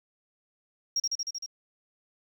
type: tone with echo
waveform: sine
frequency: 5600 Hz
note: F8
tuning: 4 cents sharp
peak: -22 dBFS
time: 0.96-1 s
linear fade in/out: 5 ms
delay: 77 ms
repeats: 6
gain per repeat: -2 dB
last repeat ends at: 1.462 s
effects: tanh soft clip ceiling -22 dBFS + 10-bit